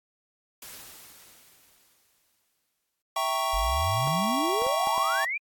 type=noise with exponential decay; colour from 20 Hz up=white; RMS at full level=-42 dBFS; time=0.62-3.02 s; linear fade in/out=2 ms; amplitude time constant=520 ms
type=chord; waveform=square; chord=E diminished seventh; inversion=none; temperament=equal; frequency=659.3 / 784 / 932.3 / 1108.7 Hz; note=E5 / G5 / Bb5 / Db6; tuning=0 / 0 / 0 / 0 cents; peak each=-33 / -32 / -35 / -29 dBFS; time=3.16-5.25 s; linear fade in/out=5 ms
type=exponential sweep; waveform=sine; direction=up; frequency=43.65 to 2460 Hz; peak=-27 dBFS; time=3.53-5.38 s; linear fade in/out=10 ms
type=clicks; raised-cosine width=1 ms; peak=-24 dBFS; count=5; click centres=4.074 / 4.62 / 4.666 / 4.872 / 4.979 s
effects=AAC 64 kbps